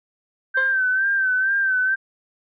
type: tone with vibrato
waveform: sine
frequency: 1552 Hz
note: G6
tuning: 18 cents flat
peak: -17 dBFS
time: 0.54-1.96 s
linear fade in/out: 20 ms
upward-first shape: sine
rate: 2.2 Hz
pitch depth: 55 cents each way
type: tone with exponential decay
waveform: 20% pulse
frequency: 523.3 Hz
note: C5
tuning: in tune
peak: -18 dBFS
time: 0.57-0.86 s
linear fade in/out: 5 ms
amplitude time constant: 61 ms
effects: resampled to 8000 Hz